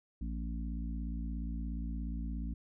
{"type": "harmonic tone", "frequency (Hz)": 57, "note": "A#1", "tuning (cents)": -38, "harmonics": [1, 3, 4, 5], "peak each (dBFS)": [-36, -44, -44, -48], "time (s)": [0.21, 2.54], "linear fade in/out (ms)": 5, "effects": []}